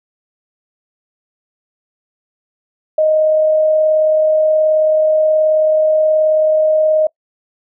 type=tone with amplitude modulation; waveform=sine; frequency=622.3 Hz; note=D#5; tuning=in tune; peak=-8 dBFS; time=2.98-7.07 s; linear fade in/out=5 ms; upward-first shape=sine; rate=38.7 Hz; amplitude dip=25%; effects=noise-tail reverb RT60 0.1 s tail -24 dB re dry